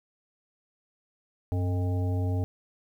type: harmonic tone with a mistuned harmonic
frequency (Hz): 88.9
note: F2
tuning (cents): +31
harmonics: 1 / 3 / 5 / 7 / 9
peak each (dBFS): -25 / -35 / -39 / -42 / -44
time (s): 1.52-2.44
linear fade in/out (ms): 0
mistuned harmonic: 1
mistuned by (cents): +120
effects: 10-bit